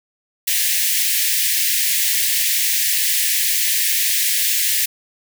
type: high-pass noise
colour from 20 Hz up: white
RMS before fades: -18 dBFS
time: 0.47-4.86 s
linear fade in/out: 10 ms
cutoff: 1700 Hz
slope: 96 dB/octave
effects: none